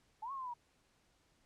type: linear two-way sweep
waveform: sine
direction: up then down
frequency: 830.6 to 1115 to 939 Hz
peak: -40 dBFS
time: 0.22-0.54 s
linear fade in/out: 10 ms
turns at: 0.32 s
effects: pink hiss -73 dBFS RMS until 1.45 s + low-pass 9000 Hz 12 dB/octave